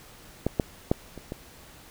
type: clicks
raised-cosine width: 2 ms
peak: -10 / -8 / -7 / -25 / -19 dBFS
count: 5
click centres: 0.466 / 0.598 / 0.915 / 1.177 / 1.321 s
effects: pink hiss -50 dBFS RMS until 1.9 s